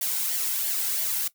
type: noise with flanger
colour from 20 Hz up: blue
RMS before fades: -27 dBFS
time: 0.01-1.28 s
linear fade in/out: 5 ms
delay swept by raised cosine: 0.76 to 1.76 ms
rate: 3 Hz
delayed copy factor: -0.5
effects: noise-tail reverb RT60 0.1 s tail -17 dB re dry